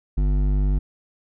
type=tone with hard clipping; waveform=sine; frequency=49.37 Hz; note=G1; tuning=13 cents sharp; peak=-19 dBFS; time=0.17-0.79 s; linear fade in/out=10 ms; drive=11 dB; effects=none